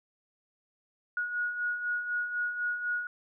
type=beating tone pair; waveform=sine; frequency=1448 / 1452 Hz; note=F#6 / F#6; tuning=-38 / -33 cents; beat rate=4 Hz; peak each=-38 / -30 dBFS; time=1.17-3.07 s; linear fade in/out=2 ms; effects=none